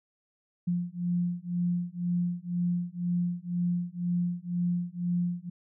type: beating tone pair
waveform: sine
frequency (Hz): 174.61 / 176.61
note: F3 / F3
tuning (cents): 0 / +20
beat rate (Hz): 2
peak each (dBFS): -30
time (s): 0.67-5.5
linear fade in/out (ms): 10
effects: none